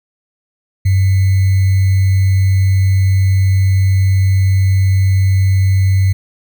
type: tone with sample-and-hold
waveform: sine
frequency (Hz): 95.7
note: G2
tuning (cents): -41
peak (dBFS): -8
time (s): 0.85-6.13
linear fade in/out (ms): 10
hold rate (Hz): 2100
effects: none